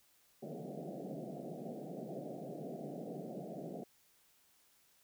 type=band-pass noise; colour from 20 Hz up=pink; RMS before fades=-45 dBFS; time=0.42-3.84 s; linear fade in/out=10 ms; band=140 to 740 Hz; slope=96 dB/octave; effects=white hiss -70 dBFS RMS until 5.03 s